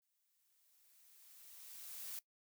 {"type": "noise with exponential growth", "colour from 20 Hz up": "blue", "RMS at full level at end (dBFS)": -45, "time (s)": [0.02, 2.19], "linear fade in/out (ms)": 2, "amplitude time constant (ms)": 470, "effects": ["noise-tail reverb RT60 0.1 s tail -19 dB re dry"]}